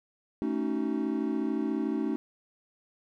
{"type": "chord", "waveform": "triangle", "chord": "D# half-diminished seventh", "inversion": "second", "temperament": "equal with one note detuned", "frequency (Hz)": [220, 277.2, 311.1, 375.8], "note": ["A3", "C#4", "D#4", "F#4"], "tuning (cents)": [0, 0, 0, 27], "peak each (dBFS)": [-31, -30, -30, -34], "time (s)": [0.42, 2.16], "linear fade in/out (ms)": 0, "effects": []}